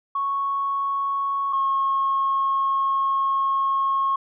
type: tone pair in turn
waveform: sine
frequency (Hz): 1106 / 1087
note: C#6 / C#6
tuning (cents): -4 / -34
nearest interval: unison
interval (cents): 30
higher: first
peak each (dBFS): -21 / -18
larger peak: second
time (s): 0.15-1.53 / 1.53-4.16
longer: second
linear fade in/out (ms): 5
effects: tanh soft clip ceiling -14 dBFS